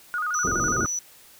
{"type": "tone with vibrato", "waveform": "sine", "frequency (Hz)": 1340, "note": "E6", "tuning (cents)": 28, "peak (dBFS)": -24, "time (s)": [0.14, 0.86], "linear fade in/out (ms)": 0, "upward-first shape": "square", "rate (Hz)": 12, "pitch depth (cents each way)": 130}
{"type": "tone with tremolo", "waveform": "sine", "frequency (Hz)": 5930, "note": "F#8", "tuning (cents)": 3, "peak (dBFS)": -25, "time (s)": [0.34, 0.99], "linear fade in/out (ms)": 2, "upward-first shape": "square", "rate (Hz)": 3.7, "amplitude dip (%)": 30}
{"type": "low-pass noise", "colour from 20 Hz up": "white", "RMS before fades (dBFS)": -29, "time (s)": [0.44, 0.86], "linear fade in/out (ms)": 10, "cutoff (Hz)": 430, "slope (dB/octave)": 24}
{"effects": ["white hiss -51 dBFS RMS until 1.39 s"]}